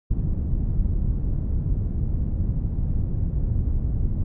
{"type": "low-pass noise", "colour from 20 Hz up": "pink", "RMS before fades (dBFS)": -23, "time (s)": [0.1, 4.24], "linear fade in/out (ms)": 10, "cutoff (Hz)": 130, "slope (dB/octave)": 12, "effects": []}